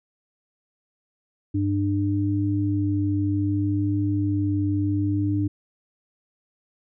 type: tone pair together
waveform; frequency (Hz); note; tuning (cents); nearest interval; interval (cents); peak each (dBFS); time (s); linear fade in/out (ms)
sine; 99.86 / 298.9; G2 / D4; +33 / +31; octave + perfect fifth; 1898; -23; 1.54-5.48; 10
effects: none